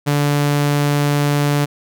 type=tone; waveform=sawtooth; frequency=145 Hz; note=D3; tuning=22 cents flat; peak=-10 dBFS; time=0.06-1.66 s; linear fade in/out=20 ms; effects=none